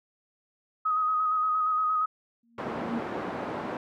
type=tone with vibrato; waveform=sine; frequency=1258 Hz; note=D#6; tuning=19 cents sharp; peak=-23 dBFS; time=0.85-2.06 s; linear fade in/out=10 ms; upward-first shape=square; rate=8.6 Hz; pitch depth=20 cents each way
type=tone with exponential growth; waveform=sine; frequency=233.1 Hz; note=A#3; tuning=in tune; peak=-26 dBFS; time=2.43-2.99 s; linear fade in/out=5 ms; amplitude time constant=120 ms
type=band-pass noise; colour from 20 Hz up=pink; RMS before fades=-34 dBFS; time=2.58-3.77 s; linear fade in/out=2 ms; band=240 to 1200 Hz; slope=12 dB/octave
effects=none